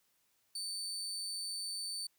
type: tone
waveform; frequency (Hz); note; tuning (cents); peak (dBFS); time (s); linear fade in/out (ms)
30% pulse; 4547; C#8; +43; -35; 0.55-2.07; 5
effects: white hiss -75 dBFS RMS until 2.18 s